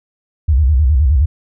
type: tone with vibrato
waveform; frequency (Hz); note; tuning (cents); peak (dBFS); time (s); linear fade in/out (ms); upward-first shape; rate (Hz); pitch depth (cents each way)
sine; 70; C#2; +18; -8; 0.48-1.26; 10; square; 9.6; 190
effects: none